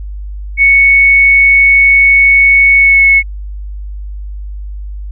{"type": "tone with pitch glide", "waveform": "sine", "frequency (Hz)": [2217, 2198], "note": ["C#7", "C#7"], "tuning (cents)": [0, -15], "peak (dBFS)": -3, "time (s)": [0.57, 3.23], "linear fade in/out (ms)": 50, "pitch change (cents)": -15, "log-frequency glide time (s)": [2.77, 3.03], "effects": ["added 50 Hz sine -20 dBFS peak until 5.11 s"]}